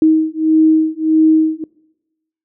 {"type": "beating tone pair", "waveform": "sine", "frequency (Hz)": [315, 316.6], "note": ["D#4", "D#4"], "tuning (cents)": [21, 30], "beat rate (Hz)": 1.6, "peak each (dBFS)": -12, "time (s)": [0.02, 1.64], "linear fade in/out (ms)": 2, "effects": ["noise-tail reverb RT60 1.0 s tail -23 dB re dry"]}